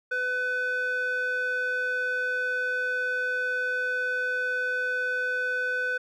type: tone with band-pass filter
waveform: square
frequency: 501 Hz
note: B4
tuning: 25 cents sharp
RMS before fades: -28 dBFS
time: 0.11-5.98 s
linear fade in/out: 10 ms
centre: 1300 Hz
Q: 9.3
effects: none